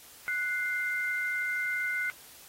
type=tone pair together; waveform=sine; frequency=1478.1 / 2093 Hz; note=F#6 / C7; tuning=-2 / 0 cents; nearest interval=tritone; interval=602 cents; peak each=-31 / -31 dBFS; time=0.28-2.1 s; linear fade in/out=0 ms; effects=white hiss -52 dBFS RMS until 2.48 s + AAC 48 kbps